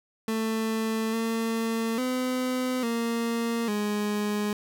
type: tone with pitch steps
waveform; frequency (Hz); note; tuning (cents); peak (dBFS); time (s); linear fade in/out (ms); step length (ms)
30% pulse; 222 / 226.6 / 254.4 / 231.9 / 208.2; A3 / A#3 / C4 / A#3 / G#3; +16 / -49 / -48 / -9 / +5; -23; 0.28-4.53; 2; 850
effects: none